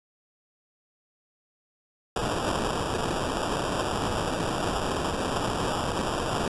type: noise with sample-and-hold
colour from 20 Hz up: white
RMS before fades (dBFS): -28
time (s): 2.16-6.48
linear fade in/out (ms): 2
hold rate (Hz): 2100
effects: resampled to 24000 Hz